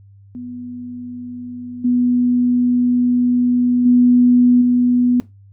sine tone with level steps, 245.9 Hz, B3, 7 cents flat, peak -27 / -12 / -8 / -11 dBFS, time 0.35-5.2 s, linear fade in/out 0 ms, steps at 1.84 / 3.85 / 4.61 s, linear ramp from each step 10 ms, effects noise-tail reverb RT60 0.2 s tail -18 dB re dry + added 99 Hz sine -42 dBFS peak until 5.52 s

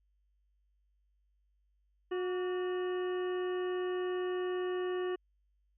harmonic tone with a mistuned harmonic, 363.5 Hz, F#4, 31 cents flat, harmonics 1 / 2 / 3 / 4 / 5 / 7 / 8, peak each -32 / -47 / -46 / -53 / -47 / -58 / -52 dBFS, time 2.11-5.16 s, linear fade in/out 10 ms, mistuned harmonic 3, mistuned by +78 cents, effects added 50 Hz sine -70 dBFS peak until 5.77 s

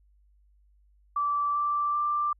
sine tone with pitch steps, 1162 / 1171.4 / 1180.9 Hz, D6 / D6 / D6, -19 / -5 / +9 cents, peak -24 dBFS, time 1.16-2.33 s, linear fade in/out 5 ms, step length 390 ms, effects added 50 Hz sine -59 dBFS peak until 2.39 s

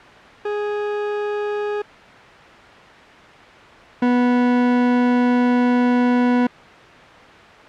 40% pulse tone pair in turn, 415.3 / 245.7 Hz, G#4 / B3, 0 / -9 cents, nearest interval major sixth, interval 909 cents, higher first, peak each -20 / -13 dBFS, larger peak second, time 0.45-1.82 / 4.02-6.47 s, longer second, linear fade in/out 5 ms, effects white hiss -41 dBFS RMS until 7.68 s + low-pass 2000 Hz 12 dB/octave

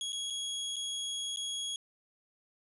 sawtooth tone with dropouts, 3322 Hz, G#7, in tune, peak -31 dBFS, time 0.01-1.76 s, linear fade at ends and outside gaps 1 ms, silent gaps 0.122-0.129 / 0.301-0.305 / 0.759-0.765 / 1.361-1.371 s, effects resampled to 24000 Hz + 12-bit

